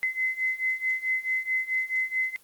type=beating tone pair; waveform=sine; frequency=2044 / 2048.6 Hz; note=C7 / C7; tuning=-41 / -37 cents; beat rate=4.6 Hz; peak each=-29 / -27 dBFS; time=0.03-2.36 s; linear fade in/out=0 ms; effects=white hiss -57 dBFS RMS until 2.43 s + Opus 24 kbps